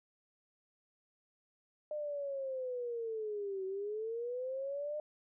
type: linear two-way sweep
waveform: sine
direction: down then up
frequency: 607 to 376.1 to 607 Hz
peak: -36 dBFS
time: 1.91-5 s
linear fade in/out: 2 ms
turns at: 3.65 s
effects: none